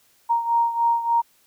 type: beating tone pair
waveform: sine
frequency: 932 / 935.4 Hz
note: A#5 / A#5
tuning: -1 / +6 cents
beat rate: 3.4 Hz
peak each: -19 / -24 dBFS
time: 0.29-1.22 s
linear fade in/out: 20 ms
effects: white hiss -60 dBFS RMS until 1.46 s